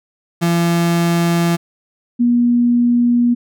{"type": "tone pair in turn", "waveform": ["35% pulse", "sine"], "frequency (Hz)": [170, 240.4], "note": ["F3", "B3"], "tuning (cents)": [-46, -46], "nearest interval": "tritone", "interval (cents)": 600, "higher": "second", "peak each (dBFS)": [-11, -10], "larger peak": "second", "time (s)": [[0.41, 1.57], [2.19, 3.35]], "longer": "neither", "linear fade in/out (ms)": 20, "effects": []}